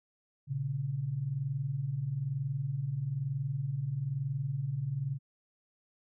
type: tone pair together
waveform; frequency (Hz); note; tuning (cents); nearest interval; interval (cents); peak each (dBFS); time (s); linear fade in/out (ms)
sine; 118.8 / 139.88; A#2 / C#3; +33 / +16; minor third; 283; -37 / -32; 0.47-5.19; 50
effects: none